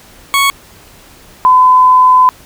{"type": "tone pair in turn", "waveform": ["20% pulse", "sine"], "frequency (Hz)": [1108.7, 1013.4], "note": ["C#6", "B5"], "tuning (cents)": [0, 44], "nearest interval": "major second", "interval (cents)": 156, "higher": "first", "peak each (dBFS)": -3, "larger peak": "neither", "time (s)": [[0.34, 0.5], [1.45, 2.29]], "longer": "second", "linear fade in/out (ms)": 0, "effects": ["pink hiss -40 dBFS RMS until 2.45 s"]}